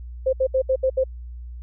sine tone bursts at uneven times, 523.3 Hz, C5, in tune, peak -16 dBFS, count 6, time 0.26-0.33 / 0.4-0.47 / 0.54-0.62 / 0.69-0.76 / 0.83-0.9 / 0.97-1.04 s, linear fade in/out 10 ms, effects added 60 Hz sine -33 dBFS peak until 1.62 s

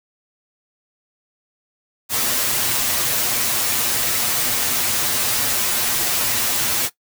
white noise with comb filter, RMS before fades -20 dBFS, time 2.09-6.9 s, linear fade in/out 50 ms, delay 8.4 ms, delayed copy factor +0.85, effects noise-tail reverb RT60 0.1 s tail -17 dB re dry

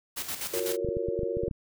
white noise with tremolo, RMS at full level -33 dBFS, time 0.16-0.77 s, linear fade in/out 20 ms, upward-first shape square, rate 8 Hz, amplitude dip 60%
sine chord, Gb major seventh, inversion third, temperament just, 346.9 / 370 / 462.5 / 555 Hz, F4 / Gb4 / Bb4 / Db5, -12 / 0 / -14 / +2 cents, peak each -36 / -34 / -31 / -35 dBFS, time 0.53-1.49 s, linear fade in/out 10 ms
clicks, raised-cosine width 5 ms, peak -22 dBFS, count 10, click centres 0.847 / 0.888 / 0.969 / 1.086 / 1.192 / 1.233 / 1.37 / 1.435 / 1.481 / 1.512 s
effects none

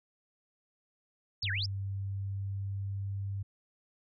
sine exponential two-way sweep, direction down then up, 5588 to 1480 to 5588 Hz, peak -32 dBFS, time 1.42-1.66 s, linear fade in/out 5 ms, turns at 1.51 s
sine tone with pitch glide, 98 to 98.8 Hz, G2 to G2, 0 to +14 cents, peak -33 dBFS, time 1.43-3.43 s, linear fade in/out 10 ms, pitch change +14 cents, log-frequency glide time 1.85-3.22 s
effects none

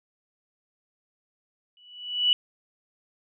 sine tone with exponential growth, 2953 Hz, F#7, 4 cents flat, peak -15 dBFS, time 1.77-2.33 s, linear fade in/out 1 ms, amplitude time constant 120 ms, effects none

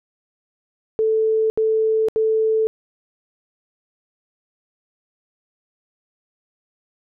sine tone bursts, 440 Hz, A4, in tune, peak -15 dBFS, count 3, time 0.99-2.67 s, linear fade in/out 0 ms, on 510 ms, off 75 ms, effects none

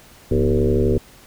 sine tone with frequency modulation, 240.7 Hz, B3, 44 cents flat, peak -14 dBFS, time 0.31-0.98 s, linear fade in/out 5 ms, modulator 71.6 Hz, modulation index 3.3, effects pink hiss -47 dBFS RMS until 1.26 s

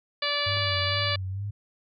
harmonic tone, 580 Hz, D5, 22 cents flat, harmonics 1 / 2 / 3 / 4 / 5 / 6 / 7 / 8, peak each -33 / -33 / -33 / -33 / -33 / -33 / -33 / -33 dBFS, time 0.22-1.16 s, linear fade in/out 5 ms
sine tone with vibrato, 98 Hz, G2, in tune, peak -29 dBFS, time 0.46-1.51 s, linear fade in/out 10 ms, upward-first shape sine, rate 2.2 Hz, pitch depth 76 cents each way
clicks, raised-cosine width 1 ms, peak -33 dBFS, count 2, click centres 0.568 / 0.573 s
effects none

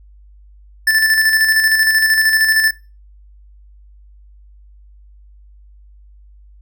square tone with tremolo, 1760 Hz, A6, in tune, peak -10 dBFS, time 0.87-2.71 s, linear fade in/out 5 ms, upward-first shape square, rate 13 Hz, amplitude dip 40%, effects noise-tail reverb RT60 0.3 s tail -21 dB re dry + added 50 Hz sine -41 dBFS peak until 6.61 s

